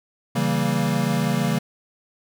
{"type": "chord", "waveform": "square", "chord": "C# diminished seventh", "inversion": "none", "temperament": "equal with one note detuned", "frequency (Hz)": [138.59, 164.81, 193.97, 233.1], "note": ["C#3", "E3", "G3", "Bb3"], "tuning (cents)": [0, 0, -18, 0], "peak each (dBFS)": -26, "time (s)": [0.35, 1.59], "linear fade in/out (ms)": 10, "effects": []}